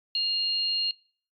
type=tone pair together; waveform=sine; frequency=2824 / 4231 Hz; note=F7 / C8; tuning=+19 / +19 cents; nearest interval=perfect fifth; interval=700 cents; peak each=-31 / -24 dBFS; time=0.15-0.91 s; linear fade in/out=2 ms; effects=noise-tail reverb RT60 0.5 s tail -24 dB re dry + MP3 64 kbps